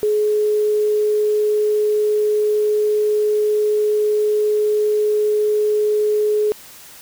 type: tone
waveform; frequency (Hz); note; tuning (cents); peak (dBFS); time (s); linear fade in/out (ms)
sine; 422.6; G#4; +30; -14; 0.03-6.52; 0
effects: white hiss -41 dBFS RMS until 7.01 s